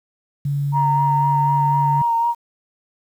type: tone with pitch glide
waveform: sine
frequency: 142.1 to 142.92 Hz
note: C#3 to D3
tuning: +43 to -47 cents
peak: -18 dBFS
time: 0.45-2.02 s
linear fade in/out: 5 ms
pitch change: +10 cents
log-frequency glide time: 0.97-1.44 s
type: tone with vibrato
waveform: sine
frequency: 932.3 Hz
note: A#5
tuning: in tune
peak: -15 dBFS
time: 0.72-2.35 s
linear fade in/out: 50 ms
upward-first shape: sine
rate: 4 Hz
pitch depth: 23 cents each way
effects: tanh soft clip ceiling -6 dBFS + 8-bit